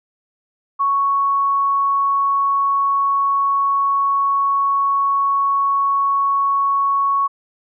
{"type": "tone", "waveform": "sine", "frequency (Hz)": 1110, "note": "C#6", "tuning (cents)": 2, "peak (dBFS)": -14, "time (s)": [0.79, 7.28], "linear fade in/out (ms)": 20, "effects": []}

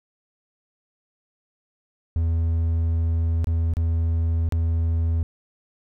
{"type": "tone with dropouts", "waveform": "triangle", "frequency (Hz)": 82.41, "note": "E2", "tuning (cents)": 0, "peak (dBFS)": -17, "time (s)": [2.16, 5.23], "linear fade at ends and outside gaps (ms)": 0, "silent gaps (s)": [[3.444, 3.471], [3.737, 3.769], [4.49, 4.523]], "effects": []}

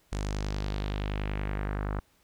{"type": "tone with low-pass filter sweep", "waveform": "sawtooth", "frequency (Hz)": 50.6, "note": "G#1", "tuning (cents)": -44, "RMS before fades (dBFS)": -32, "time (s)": [0.12, 2], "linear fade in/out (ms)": 5, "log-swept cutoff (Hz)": [7800, 1300], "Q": 1.9, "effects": ["pink hiss -66 dBFS RMS until 2.23 s"]}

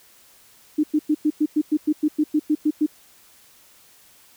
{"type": "tone bursts", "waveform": "sine", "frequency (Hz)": 303.2, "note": "D#4", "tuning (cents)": -45, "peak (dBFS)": -15, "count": 14, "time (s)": [0.78, 2.864], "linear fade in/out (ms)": 10, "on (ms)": 56, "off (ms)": 100, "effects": ["white hiss -53 dBFS RMS until 4.36 s"]}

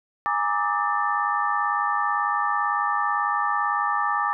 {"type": "tone cluster", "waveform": "sine", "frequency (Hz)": [826, 937, 1173, 1271, 1782], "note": ["G#5", "A#5", "D6", "D#6", "A6"], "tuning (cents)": [-10, 9, -2, 36, 22], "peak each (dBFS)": [-27, -31, -24, -30, -29], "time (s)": [0.26, 4.33], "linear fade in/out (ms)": 0, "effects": []}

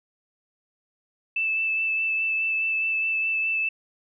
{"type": "tone with vibrato", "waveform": "sine", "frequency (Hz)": 2637, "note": "E7", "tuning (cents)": 0, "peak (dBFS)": -22, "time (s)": [1.36, 3.69], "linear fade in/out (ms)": 5, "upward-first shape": "sine", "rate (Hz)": 4.8, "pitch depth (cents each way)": 13, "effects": []}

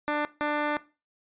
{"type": "tone pair in turn", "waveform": "10% pulse", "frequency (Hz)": [296.7, 296.7], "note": ["D4", "D4"], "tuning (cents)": [18, 18], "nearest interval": "unison", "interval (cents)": 0, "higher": "neither", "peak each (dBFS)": -17, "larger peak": "neither", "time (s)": [[0.08, 0.25], [0.41, 0.77]], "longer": "second", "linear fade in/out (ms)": 0, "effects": ["noise-tail reverb RT60 0.3 s tail -18 dB re dry", "resampled to 8000 Hz"]}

